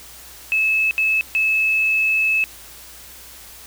sine tone bursts at uneven times, 2600 Hz, E7, 24 cents flat, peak -15 dBFS, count 3, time 0.52-0.91 / 0.98-1.21 / 1.35-2.44 s, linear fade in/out 0 ms, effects added 60 Hz sine -50 dBFS peak until 3.66 s + white hiss -41 dBFS RMS until 3.66 s

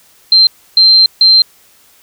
sine tone bursts at uneven times, 4139 Hz, C8, 20 cents flat, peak -3 dBFS, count 3, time 0.32-0.47 / 0.77-1.06 / 1.21-1.42 s, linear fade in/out 2 ms, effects white hiss -47 dBFS RMS until 2.02 s

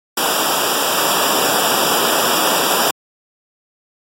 pink noise with comb filter, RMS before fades -17 dBFS, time 0.17-2.91 s, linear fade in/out 5 ms, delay 0.47 ms, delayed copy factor -1, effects high-pass 200 Hz 12 dB/octave + AAC 48 kbps

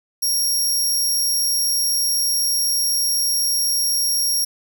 20% pulse tone, 5588 Hz, F8, in tune, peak -12 dBFS, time 0.22-4.45 s, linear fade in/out 10 ms, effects none

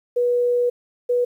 sine tone pair in turn, 486.8 / 488.9 Hz, B4 / B4, -25 / -18 cents, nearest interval unison, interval 7 cents, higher second, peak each -16 dBFS, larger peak neither, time 0.16-0.7 / 1.09-1.25 s, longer first, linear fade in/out 10 ms, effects 9-bit

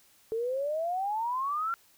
sine exponential sweep, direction up, 438.1 to 1390 Hz, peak -28 dBFS, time 0.32-1.74 s, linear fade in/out 0 ms, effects white hiss -62 dBFS RMS until 1.97 s

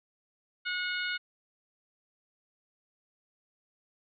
harmonic tone with a mistuned harmonic, 727 Hz, F#5, 31 cents flat, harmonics 2 / 3 / 4 / 5 / 6, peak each -33 / -37 / -39 / -41 / -43 dBFS, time 0.65-1.18 s, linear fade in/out 20 ms, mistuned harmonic 6, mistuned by -36 cents, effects none

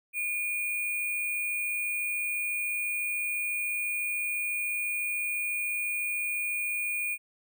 sine tone with sample-and-hold, 2438 Hz, D#7, 36 cents flat, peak -28 dBFS, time 0.13-7.18 s, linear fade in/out 50 ms, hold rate 11025 Hz, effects none

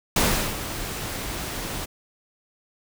pink noise with ADSR envelope, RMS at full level -19 dBFS, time 0.16-1.86 s, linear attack 4 ms, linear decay 370 ms, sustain -12 dB, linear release 16 ms, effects none

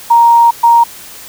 sine tone bursts at uneven times, 935 Hz, A#5, 5 cents sharp, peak -3 dBFS, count 2, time 0.1-0.51 / 0.63-0.84 s, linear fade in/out 10 ms, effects white hiss -32 dBFS RMS until 1.28 s

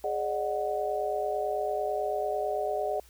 sine tone cluster, 416.5 / 559 / 608 / 739 Hz, G#4 / C#5 / D#5 / F#5, +5 / +14 / -40 / -2 cents, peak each -33 / -39 / -31 / -32 dBFS, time 0.04-3 s, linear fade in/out 2 ms, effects added 60 Hz sine -56 dBFS peak until 3.09 s + white hiss -59 dBFS RMS until 3.09 s

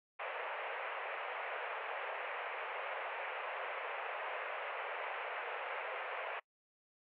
pink band-pass noise, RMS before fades -42 dBFS, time 0.19-6.4 s, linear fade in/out 10 ms, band 480 to 2700 Hz, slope 48 dB/octave, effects noise-tail reverb RT60 0.1 s tail -26 dB re dry

